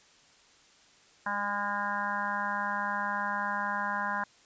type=harmonic tone with a mistuned harmonic; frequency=203.7 Hz; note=G#3; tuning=33 cents flat; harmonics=1 / 3 / 4 / 5 / 6 / 7 / 8 / 9; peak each=-41 / -43 / -37 / -33 / -45 / -37 / -35 / -44 dBFS; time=1.26-4.24 s; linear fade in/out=5 ms; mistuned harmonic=3; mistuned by=-17 cents; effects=white hiss -60 dBFS RMS until 4.45 s + resampled to 16000 Hz